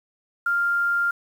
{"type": "tone with quantisation", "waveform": "sine", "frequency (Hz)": 1396.9, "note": "F6", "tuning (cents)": 0, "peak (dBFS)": -19, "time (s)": [0.46, 1.11], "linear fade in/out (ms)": 5, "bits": 8, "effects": []}